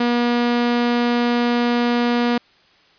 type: tone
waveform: sawtooth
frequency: 240 Hz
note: B3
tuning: 49 cents flat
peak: -12 dBFS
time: 0-2.38 s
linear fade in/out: 5 ms
effects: white hiss -54 dBFS RMS until 2.98 s + resampled to 11025 Hz